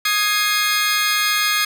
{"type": "chord", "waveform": "20% pulse", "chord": "Ab major", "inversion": "second", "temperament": "equal with one note detuned", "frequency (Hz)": [1244.5, 1661.2, 2122], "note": ["Eb6", "Ab6", "C7"], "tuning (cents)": [0, 0, 24], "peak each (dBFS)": -16, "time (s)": [0.05, 1.65], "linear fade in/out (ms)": 5, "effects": []}